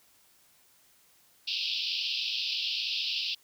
pink band-pass noise, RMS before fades -32 dBFS, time 1.47-3.35 s, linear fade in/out 10 ms, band 2600 to 5200 Hz, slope 96 dB/octave, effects white hiss -63 dBFS RMS until 3.43 s

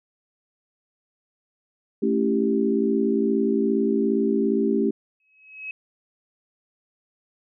sine chord, A dominant seventh, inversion none, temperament equal, 220 / 277.2 / 329.6 / 392 Hz, A3 / C#4 / E4 / G4, 0 / 0 / 0 / 0 cents, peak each -23 / -25 / -28 / -23 dBFS, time 2.02-4.91 s, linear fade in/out 10 ms
sine tone with exponential growth, 2561 Hz, D#7, 49 cents sharp, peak -28 dBFS, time 5.2-5.71 s, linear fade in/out 2 ms, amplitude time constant 110 ms
effects none

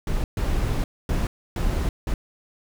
brown noise bursts at uneven times, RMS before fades -23 dBFS, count 5, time 0.07-0.24 / 0.37-0.84 / 1.09-1.27 / 1.56-1.89 / 2.07-2.14 s, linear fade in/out 2 ms, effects none

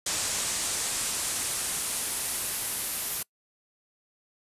brown noise with band-pass filter sweep, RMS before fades -31 dBFS, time 0.06-3.23 s, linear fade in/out 5 ms, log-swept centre 7700 to 12000 Hz, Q 1.7, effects noise-tail reverb RT60 0.1 s tail -25 dB re dry + resampled to 32000 Hz

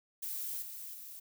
violet noise with level steps, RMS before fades -39 / -45 / -48 dBFS, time 0.22-1.2 s, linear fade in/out 10 ms, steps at 0.62 / 0.94 s, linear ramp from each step 2 ms, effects none

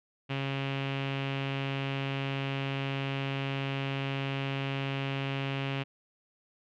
sawtooth tone with low-pass filter, 136.8 Hz, C#3, 23 cents flat, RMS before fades -33 dBFS, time 0.29-5.84 s, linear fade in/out 20 ms, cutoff 2800 Hz, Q 3.9, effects none

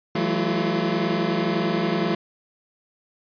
25% pulse tone cluster, 166.2 / 188.1 / 216.3 / 343.5 Hz, E3 / F#3 / A3 / F4, +15 / +29 / -29 / -29 cents, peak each -23 dBFS, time 0.15-2.15 s, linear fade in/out 5 ms, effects resampled to 11025 Hz

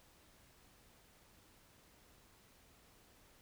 silence, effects pink hiss -66 dBFS RMS until 3.41 s

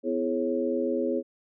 sine tone cluster, 251.7 / 332.1 / 420.3 / 545 Hz, B3 / E4 / G#4 / C#5, +33 / +13 / +21 / -29 cents, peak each -30 dBFS, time 0.03-1.23 s, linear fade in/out 50 ms, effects none

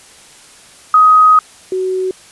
sine tone pair in turn, 1257 / 373.7 Hz, D#6 / F#4, +17 / +17 cents, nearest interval octave + major sixth, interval 2100 cents, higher first, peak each -4 / -14 dBFS, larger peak first, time 0.94-1.39 / 1.72-2.11 s, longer first, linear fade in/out 2 ms, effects white hiss -41 dBFS RMS until 2.31 s + resampled to 24000 Hz

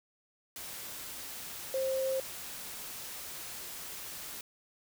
sine tone in noise, 529 Hz, C5, 19 cents sharp, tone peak -29 dBFS, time 1.74-2.2 s, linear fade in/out 2 ms, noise white, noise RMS -43 dBFS, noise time 0.56-4.41 s, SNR +11 dB, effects none

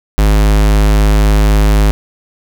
square tone, 51.91 Hz, G#1, in tune, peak -7 dBFS, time 0.18-1.91 s, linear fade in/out 0 ms, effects none

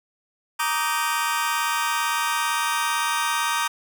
sawtooth chord, Eb major seventh, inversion second, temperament just, 933.4 / 1166.7 / 1244.5 / 1555.6 Hz, Bb5 / D6 / Eb6 / G6, +2 / -12 / 0 / -14 cents, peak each -22 / -24 / -24 / -25 dBFS, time 0.59-3.68 s, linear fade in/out 10 ms, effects none

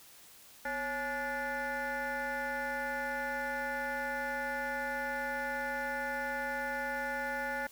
sine tone with frequency modulation, 1150 Hz, D6, 37 cents flat, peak -31 dBFS, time 0.65-7.67 s, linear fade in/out 5 ms, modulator 300 Hz, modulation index 2.5, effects tanh soft clip ceiling -31 dBFS + white hiss -56 dBFS RMS until 7.71 s

